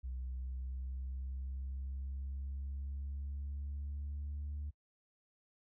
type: exponential sweep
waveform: sine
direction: up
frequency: 63.1 to 73.42 Hz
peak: -37 dBFS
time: 0.03-4.71 s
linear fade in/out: 20 ms
effects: noise-tail reverb RT60 0.1 s tail -24 dB re dry + tanh soft clip ceiling -36 dBFS